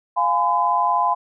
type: chord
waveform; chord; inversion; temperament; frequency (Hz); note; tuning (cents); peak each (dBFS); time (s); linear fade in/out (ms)
sine; F diminished; none; equal with one note detuned; 698.5 / 830.6 / 1013.8; F5 / Ab5 / Cb6; 0 / 0 / +45; -23 / -22 / -18; 0.16-1.15; 20
effects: none